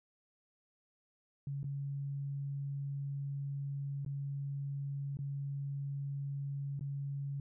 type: tone with dropouts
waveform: sine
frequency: 140 Hz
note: C#3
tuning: 18 cents sharp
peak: -36 dBFS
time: 1.47-7.4 s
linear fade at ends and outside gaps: 2 ms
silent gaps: 1.631-1.642 / 4.049-4.062 / 5.171-5.189 / 6.794-6.809 s
effects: none